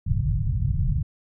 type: low-pass noise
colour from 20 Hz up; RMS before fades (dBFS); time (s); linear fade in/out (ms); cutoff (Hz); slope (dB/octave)
white; -23; 0.06-1.03; 10; 150; 48
effects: none